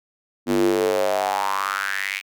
square tone with high-pass filter sweep, 48.85 Hz, G1, 5 cents flat, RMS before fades -22 dBFS, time 0.46-2.22 s, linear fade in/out 50 ms, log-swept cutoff 270 to 2400 Hz, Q 5.6, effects none

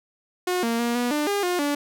sawtooth tone with pitch steps, 361.5 / 231.5 / 236.9 / 243.1 / 297.8 / 404.7 / 356.8 / 288.8 Hz, F#4 / A#3 / A#3 / B3 / D4 / G#4 / F4 / D4, -40 / -12 / +28 / -27 / +24 / -45 / +37 / -29 cents, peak -18 dBFS, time 0.47-1.75 s, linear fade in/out 5 ms, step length 160 ms, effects none

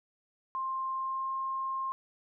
sine tone with pitch glide, 1055 to 1063.6 Hz, C6 to C6, +14 to +28 cents, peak -31 dBFS, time 0.55-1.92 s, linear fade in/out 0 ms, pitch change +14 cents, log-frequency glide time 0.92-1.34 s, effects none

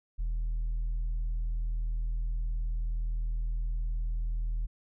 sine tone with tanh clipping, 40.37 Hz, E1, 35 cents flat, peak -29 dBFS, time 0.18-4.67 s, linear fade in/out 20 ms, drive 2 dB, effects none

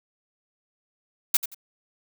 blue noise with echo, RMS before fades -18 dBFS, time 1.34-1.37 s, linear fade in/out 5 ms, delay 88 ms, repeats 2, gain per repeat -12 dB, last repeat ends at 1.546 s, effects none

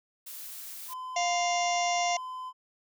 blue noise, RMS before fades -42 dBFS, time 0.26-0.94 s, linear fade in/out 10 ms
triangle tone, 1021 Hz, C6, 43 cents flat, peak -34 dBFS, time 0.88-2.53 s, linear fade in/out 50 ms
harmonic tone, 701 Hz, F5, 6 cents sharp, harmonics 1 / 3 / 4 / 5 / 6 / 7 / 8 / 9 / 10, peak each -27 / -34 / -37 / -42 / -46 / -47 / -36 / -40 / -43 dBFS, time 1.16-2.17 s, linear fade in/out 5 ms
effects none

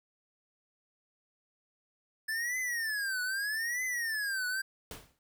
square tone with vibrato, 1735 Hz, A6, 25 cents flat, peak -32 dBFS, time 2.28-4.62 s, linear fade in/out 10 ms, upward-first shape triangle, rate 0.8 Hz, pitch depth 290 cents each way
pink noise with exponential decay, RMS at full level -40 dBFS, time 4.91-5.19 s, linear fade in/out 2 ms, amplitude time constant 59 ms
effects none

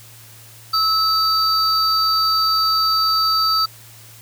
triangle tone pair together, 1299 / 4629 Hz, E6 / D8, -26 / -26 cents, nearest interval octave + minor seventh, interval 2200 cents, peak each -16 dBFS, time 0.73-3.66 s, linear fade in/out 10 ms, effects added 113 Hz sine -45 dBFS peak until 4.21 s + white hiss -44 dBFS RMS until 4.21 s

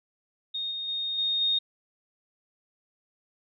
sine tone with level steps, 3701 Hz, A#7, 13 cents flat, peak -29 / -31 / -28 / -24 / -22 dBFS, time 0.54-1.59 s, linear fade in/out 10 ms, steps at 0.71 / 0.88 / 1.18 / 1.41 s, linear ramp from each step 5 ms, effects none

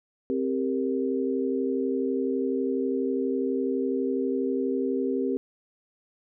sine tone cluster, 263.1 / 395.9 / 468 Hz, C4 / G4 / A#4, +10 / +17 / +7 cents, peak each -27 / -28 / -31 dBFS, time 0.3-5.37 s, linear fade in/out 0 ms, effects none

